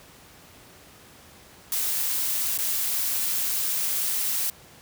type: noise with dropouts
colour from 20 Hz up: blue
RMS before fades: -26 dBFS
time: 1.72-4.5 s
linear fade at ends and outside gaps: 1 ms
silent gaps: 2.576-2.587 s
effects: pink hiss -50 dBFS RMS until 4.81 s + high-pass 60 Hz 12 dB/octave